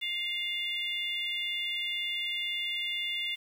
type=harmonic tone; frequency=702 Hz; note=F5; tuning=9 cents sharp; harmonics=3 / 4 / 5; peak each=-35 / -35 / -35 dBFS; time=0.01-3.36 s; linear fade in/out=20 ms; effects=9-bit